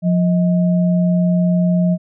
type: tone pair together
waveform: sine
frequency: 176.7 / 629.1 Hz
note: F3 / D#5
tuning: +21 / +19 cents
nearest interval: octave + minor seventh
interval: 2198 cents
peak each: -12 / -23 dBFS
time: 0.02-1.98 s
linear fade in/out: 50 ms
effects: none